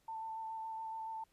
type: tone with vibrato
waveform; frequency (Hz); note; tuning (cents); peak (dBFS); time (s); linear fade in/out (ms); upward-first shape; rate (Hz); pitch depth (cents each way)
sine; 890; A5; +20; -40; 0.08-1.24; 5; square; 7.1; 11
effects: pink hiss -74 dBFS RMS until 1.32 s + resampled to 32000 Hz

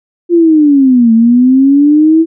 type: linear two-way sweep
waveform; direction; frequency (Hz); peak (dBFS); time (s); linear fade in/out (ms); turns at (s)
sine; down then up; 350.7 to 222.8 to 329.9; -3; 0.29-2.26; 50; 1.13
effects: none

